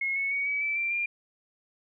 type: tone with pitch steps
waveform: sine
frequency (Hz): 2167 / 2204 / 2241 / 2279 / 2317 / 2356 / 2396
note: C#7 / C#7 / C#7 / C#7 / D7 / D7 / D7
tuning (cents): -40 / -11 / +18 / +47 / -24 / +5 / +34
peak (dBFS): -26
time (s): 0.01-1.06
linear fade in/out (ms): 5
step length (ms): 150
effects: none